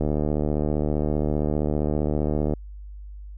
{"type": "click train", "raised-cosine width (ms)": 2, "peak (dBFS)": -11, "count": 191, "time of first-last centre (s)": [0.01, 2.537], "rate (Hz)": 75.2, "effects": ["added 50 Hz sine -36 dBFS peak until 3.37 s"]}